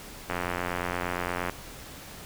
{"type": "click train", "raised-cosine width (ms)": 0.5, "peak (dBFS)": -14, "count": 107, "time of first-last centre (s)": [0.3, 1.496], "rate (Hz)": 88.6, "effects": ["pink hiss -44 dBFS RMS until 2.25 s"]}